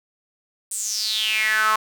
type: tone with high-pass filter sweep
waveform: sawtooth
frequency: 216.7 Hz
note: A3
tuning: 26 cents flat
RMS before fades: -22 dBFS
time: 0.71-1.76 s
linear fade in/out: 5 ms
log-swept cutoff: 8800 to 1100 Hz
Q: 7
effects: none